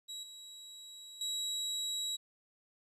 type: tone with level steps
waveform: 30% pulse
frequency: 3874 Hz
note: B7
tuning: 34 cents flat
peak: -39 / -46 / -32 dBFS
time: 0.08-2.17 s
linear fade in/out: 20 ms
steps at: 0.23 / 1.21 s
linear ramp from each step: 2 ms
effects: resampled to 32000 Hz + 12-bit